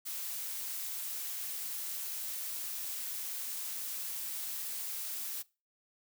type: noise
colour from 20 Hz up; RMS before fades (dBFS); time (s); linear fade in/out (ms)
blue; -39; 0.05-5.43; 20
effects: noise-tail reverb RT60 0.3 s tail -22 dB re dry